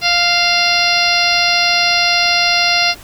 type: harmonic tone with a mistuned harmonic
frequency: 698.5 Hz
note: F5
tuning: in tune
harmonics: 1 / 2 / 3 / 4 / 5 / 6 / 7 / 8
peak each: -19 / -21 / -18 / -18 / -23 / -18 / -18 / -23 dBFS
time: 0.01-2.95 s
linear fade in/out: 50 ms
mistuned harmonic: 4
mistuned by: -20 cents
effects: pink hiss -38 dBFS RMS until 3.03 s